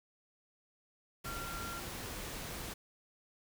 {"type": "tone in noise", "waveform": "sine", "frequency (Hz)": 1377, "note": "F6", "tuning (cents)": -25, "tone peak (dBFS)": -43, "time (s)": [1.25, 1.8], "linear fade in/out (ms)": 10, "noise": "pink", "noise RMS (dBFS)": -43, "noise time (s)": [1.24, 2.74], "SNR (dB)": -3, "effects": []}